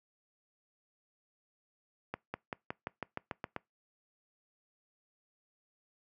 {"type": "accelerating click train", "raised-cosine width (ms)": 0.5, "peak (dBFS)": -21, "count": 10, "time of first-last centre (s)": [2.14, 3.563], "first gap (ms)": 200, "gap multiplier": 0.94, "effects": ["noise-tail reverb RT60 0.2 s tail -24 dB re dry", "high-pass 100 Hz 12 dB/octave"]}